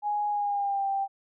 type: tone with pitch glide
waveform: sine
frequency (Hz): 830.6 to 786.2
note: G#5 to G5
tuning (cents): 0 to +5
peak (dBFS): -25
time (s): 0.02-1.08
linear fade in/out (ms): 50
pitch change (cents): -95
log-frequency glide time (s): 0.29-0.86
effects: none